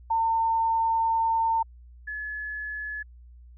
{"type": "tone pair in turn", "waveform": "sine", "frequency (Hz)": [905, 1708.4], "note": ["A5", "G#6"], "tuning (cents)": [48, 48], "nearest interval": "major seventh", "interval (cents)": 1100, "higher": "second", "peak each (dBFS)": [-21, -31], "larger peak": "first", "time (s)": [[0.1, 1.63], [2.07, 3.03]], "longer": "first", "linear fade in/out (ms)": 10, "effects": ["added 60 Hz sine -46 dBFS peak until 3.57 s"]}